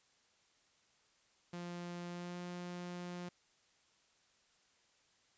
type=tone with pitch glide; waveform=sawtooth; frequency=174.61 to 176.95 Hz; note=F3 to F3; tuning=0 to +23 cents; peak=-39 dBFS; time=1.53-3.29 s; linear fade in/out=5 ms; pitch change=+23 cents; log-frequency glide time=2.09-2.39 s; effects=white hiss -72 dBFS RMS until 5.37 s + resampled to 16000 Hz